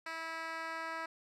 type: tone with band-pass filter sweep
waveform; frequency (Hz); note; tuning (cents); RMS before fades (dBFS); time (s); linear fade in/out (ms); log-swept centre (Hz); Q
10% pulse; 325.6; E4; -21; -41; 0.06-1.06; 5; 2200 to 1400; 0.84
effects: none